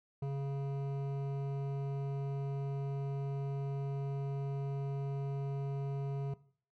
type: tone with hard clipping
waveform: sine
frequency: 138.59 Hz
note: C#3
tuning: in tune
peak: -36 dBFS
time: 0.22-6.34 s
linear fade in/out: 5 ms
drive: 12 dB
effects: noise-tail reverb RT60 0.5 s tail -18 dB re dry